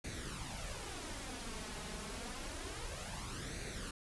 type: noise with flanger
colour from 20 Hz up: pink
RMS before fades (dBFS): -44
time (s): 0.04-3.91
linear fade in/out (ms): 5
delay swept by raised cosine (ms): 0.47 to 4.77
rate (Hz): 0.28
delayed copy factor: +0.6
effects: resampled to 24000 Hz